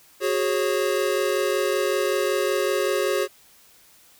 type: chord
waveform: square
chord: F# suspended second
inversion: none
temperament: equal with one note detuned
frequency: 370 / 415.3 / 545.2 Hz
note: F#4 / G#4 / C#5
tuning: 0 / 0 / -29 cents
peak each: -26 dBFS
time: 0.2-3.28 s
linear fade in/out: 50 ms
effects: white hiss -54 dBFS RMS until 4.19 s